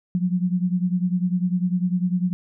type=beating tone pair; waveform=sine; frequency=177.5 / 187.5 Hz; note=F3 / F#3; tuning=+28 / +23 cents; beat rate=10 Hz; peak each=-21 / -24 dBFS; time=0.15-2.33 s; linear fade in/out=0 ms; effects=none